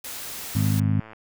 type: noise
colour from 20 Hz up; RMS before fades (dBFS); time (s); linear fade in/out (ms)
white; -35; 0.04-0.8; 5
type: harmonic tone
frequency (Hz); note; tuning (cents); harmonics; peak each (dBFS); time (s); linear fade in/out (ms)
51.91; G#1; 0; 2 / 3 / 4 / 5; -21 / -25 / -27 / -29; 0.55-1; 5
type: click train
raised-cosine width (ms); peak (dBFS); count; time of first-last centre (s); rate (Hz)
0.5; -28; 64; 0.56-1.133; 110
effects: none